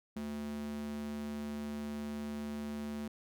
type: tone with high-pass filter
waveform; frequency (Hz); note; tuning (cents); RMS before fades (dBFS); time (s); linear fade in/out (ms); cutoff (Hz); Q
square; 73.42; D2; 0; -40; 0.16-3.08; 5; 180; 7.4
effects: none